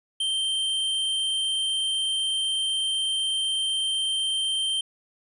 square tone, 3136 Hz, G7, in tune, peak -24 dBFS, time 0.2-4.81 s, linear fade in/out 5 ms, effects resampled to 24000 Hz

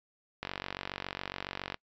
click train, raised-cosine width 0.3 ms, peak -19 dBFS, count 63, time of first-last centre 0.43-1.744 s, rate 47.2 Hz, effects noise-tail reverb RT60 0.1 s tail -25 dB re dry + resampled to 16000 Hz

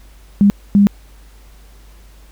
sine tone bursts at uneven times, 201.8 Hz, G#3, 49 cents flat, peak -6 dBFS, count 2, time 0.41-0.5 / 0.75-0.87 s, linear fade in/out 0 ms, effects added 50 Hz sine -40 dBFS peak until 2.31 s + pink hiss -50 dBFS RMS until 2.31 s

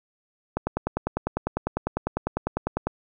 click train, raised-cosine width 1 ms, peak -10 dBFS, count 24, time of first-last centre 0.57-2.87 s, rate 10 Hz, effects none

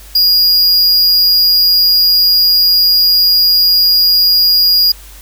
square tone, 4861 Hz, D#8, 41 cents flat, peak -7 dBFS, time 0.15-4.92 s, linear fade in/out 5 ms, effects added 50 Hz sine -34 dBFS peak until 5.21 s + white hiss -38 dBFS RMS until 5.21 s

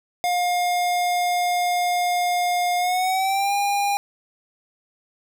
square tone with pitch glide, 711 to 807.3 Hz, F5 to G#5, +31 to -49 cents, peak -20 dBFS, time 0.24-3.97 s, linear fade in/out 0 ms, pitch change +220 cents, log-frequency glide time 2.78-3.54 s, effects none

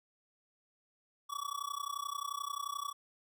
square tone with amplitude modulation, 1138 Hz, C#6, 45 cents sharp, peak -34 dBFS, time 1.29-2.93 s, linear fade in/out 20 ms, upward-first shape sine, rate 31.4 Hz, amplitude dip 95%, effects none

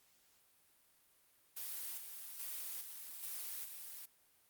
blue noise with tremolo, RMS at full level -44 dBFS, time 1.56-4.06 s, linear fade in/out 10 ms, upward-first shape square, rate 1.2 Hz, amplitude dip 45%, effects white hiss -71 dBFS RMS until 4.49 s + Opus 48 kbps

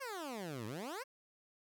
15% pulse exponential two-way sweep, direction down then up, 569 to 102.3 to 569 Hz, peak -35 dBFS, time 0-1.04 s, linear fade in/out 20 ms, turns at 0.66 s, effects none

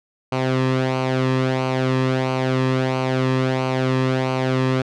sawtooth tone with flanger, 130 Hz, C3, 11 cents flat, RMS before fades -20 dBFS, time 0.32-4.82 s, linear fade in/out 5 ms, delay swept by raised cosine 0.56 to 1.39 ms, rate 1.5 Hz, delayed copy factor -0.6, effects low-pass 4000 Hz 12 dB/octave

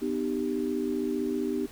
sine tone cluster, 250.1 / 305.5 / 391.7 Hz, B3 / D#4 / G4, +22 / -32 / -1 cents, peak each -31 dBFS, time 0.01-1.67 s, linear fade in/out 20 ms, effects pink hiss -50 dBFS RMS until 1.71 s

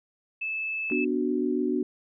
sine tone, 2618 Hz, E7, 13 cents flat, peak -28 dBFS, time 0.41-1.05 s, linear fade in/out 10 ms
clicks, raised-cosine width 0.5 ms, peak -31 dBFS, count 2, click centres 0.901 / 0.92 s
sine chord, B minor, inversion none, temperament equal, 246.9 / 293.7 / 370 Hz, B3 / D4 / F#4, 0 / 0 / 0 cents, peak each -28 dBFS, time 0.91-1.83 s, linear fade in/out 5 ms
effects none

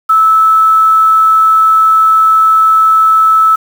sine tone with quantisation, 1307 Hz, E6, 15 cents flat, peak -4 dBFS, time 0.09-3.56 s, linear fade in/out 10 ms, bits 5, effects none

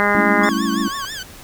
harmonic tone, 204.6 Hz, G#3, 26 cents flat, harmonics 1 / 2 / 3 / 4 / 5 / 6 / 7 / 8 / 9 / 10, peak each -23 / -23 / -23 / -23 / -23 / -23 / -23 / -23 / -23 / -23 dBFS, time 0-0.49 s, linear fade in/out 0 ms
sine chord, A dominant seventh, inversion third, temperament equal, 196 / 220 / 277.2 / 329.6 Hz, G3 / A3 / C#4 / E4, 0 / 0 / 0 / 0 cents, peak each -24 / -22 / -23 / -24 dBFS, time 0.15-0.88 s, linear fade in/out 0 ms
sine tone, 1107 Hz, C#6, 3 cents flat, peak -25 dBFS, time 0.41-1.05 s, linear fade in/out 0 ms
15% pulse tone with vibrato, 1646 Hz, G#6, 16 cents flat, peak -21 dBFS, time 0.43-1.23 s, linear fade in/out 5 ms, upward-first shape triangle, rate 6.1 Hz, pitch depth 180 cents each way
effects pink hiss -40 dBFS RMS until 1.43 s

